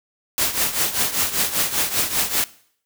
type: noise with tremolo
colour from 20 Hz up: white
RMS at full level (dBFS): -18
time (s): 0.38-2.44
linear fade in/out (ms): 0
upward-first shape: triangle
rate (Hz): 5.1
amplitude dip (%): 80
effects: noise-tail reverb RT60 0.6 s tail -20 dB re dry